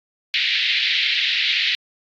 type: band-pass noise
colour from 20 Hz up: white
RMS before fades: -20 dBFS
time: 0.34-1.75 s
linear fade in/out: 0 ms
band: 1900 to 4100 Hz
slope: 48 dB/octave
effects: AAC 64 kbps